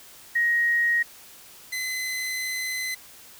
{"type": "tone pair in turn", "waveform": ["sine", "sawtooth"], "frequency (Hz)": [1882, 2033], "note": ["A#6", "B6"], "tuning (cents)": [16, 50], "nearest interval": "minor second", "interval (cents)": 134, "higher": "second", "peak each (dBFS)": [-19, -24], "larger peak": "first", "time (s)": [[0.35, 1.03], [1.72, 2.95]], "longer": "second", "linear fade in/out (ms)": 10, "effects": ["white hiss -48 dBFS RMS until 3.39 s"]}